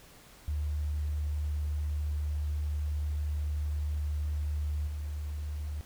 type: tone with level steps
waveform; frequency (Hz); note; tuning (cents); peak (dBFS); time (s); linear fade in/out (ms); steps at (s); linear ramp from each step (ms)
sine; 74.6; D2; +28; -29 / -33; 0.48-5.81; 0; 4.87; 5
effects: pink hiss -55 dBFS RMS until 5.85 s